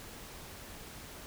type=silence; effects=pink hiss -48 dBFS RMS until 1.26 s